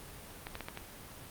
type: clicks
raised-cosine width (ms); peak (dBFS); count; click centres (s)
0.3; -23; 5; 0.469 / 0.554 / 0.607 / 0.685 / 0.774
effects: pink hiss -49 dBFS RMS until 1.3 s + Opus 32 kbps